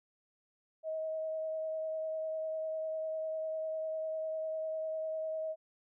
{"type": "tone with vibrato", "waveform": "sine", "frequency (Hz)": 634, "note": "D#5", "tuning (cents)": 32, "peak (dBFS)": -34, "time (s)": [0.83, 5.56], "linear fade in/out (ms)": 50, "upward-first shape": "sine", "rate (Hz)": 10, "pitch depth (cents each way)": 12, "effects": []}